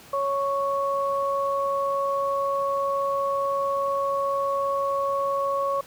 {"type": "tone pair together", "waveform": "sine", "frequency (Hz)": [554.4, 1108.8], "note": ["C#5", "C#6"], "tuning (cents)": [0, 0], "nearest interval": "octave", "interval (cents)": 1200, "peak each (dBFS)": -25, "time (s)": [0.13, 5.81], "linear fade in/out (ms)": 5, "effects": ["pink hiss -48 dBFS RMS until 5.86 s", "high-pass 80 Hz 12 dB/octave"]}